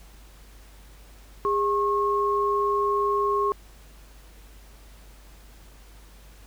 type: tone pair together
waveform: sine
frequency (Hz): 407 / 1085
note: G#4 / C#6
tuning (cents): -35 / -37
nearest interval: octave + perfect fourth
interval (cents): 1698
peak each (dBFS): -24 / -23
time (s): 1.45-3.52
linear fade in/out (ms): 0
effects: added 50 Hz sine -47 dBFS peak until 6.46 s + pink hiss -54 dBFS RMS until 6.46 s